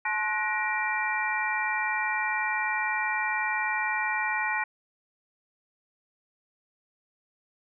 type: tone cluster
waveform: sine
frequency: 862 / 1068 / 1468 / 1888 / 2357 Hz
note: A5 / C6 / F#6 / A#6 / D7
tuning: -36 / +35 / -14 / +22 / +6 cents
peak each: -31 / -36 / -33 / -30 / -32 dBFS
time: 0.05-4.64 s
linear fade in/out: 5 ms
effects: none